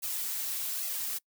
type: noise with flanger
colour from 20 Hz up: blue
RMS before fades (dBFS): -34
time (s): 0.02-1.19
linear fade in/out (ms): 20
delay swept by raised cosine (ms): 1.5 to 6.5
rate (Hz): 1.2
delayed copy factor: +0.9
effects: noise-tail reverb RT60 0.1 s tail -25 dB re dry